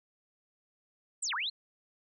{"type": "linear two-way sweep", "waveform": "sine", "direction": "down then up", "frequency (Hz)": [8550, 880, 4320], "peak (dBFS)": -31, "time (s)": [1.22, 1.5], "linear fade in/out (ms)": 10, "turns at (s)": 1.34, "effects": []}